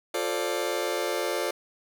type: chord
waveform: sawtooth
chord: D minor seventh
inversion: first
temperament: just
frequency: 352.4 / 440.5 / 528.6 / 587.3 Hz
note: F4 / A4 / C5 / D5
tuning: +16 / +2 / +18 / 0 cents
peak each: -28 dBFS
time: 0.14-1.51 s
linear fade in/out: 5 ms
effects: none